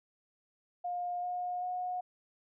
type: tone with pitch steps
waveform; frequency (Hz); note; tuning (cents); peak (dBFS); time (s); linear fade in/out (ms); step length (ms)
sine; 710 / 717.8 / 725.8; F5 / F5 / F#5; +28 / +47 / -34; -33; 0.84-2.01; 10; 390
effects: none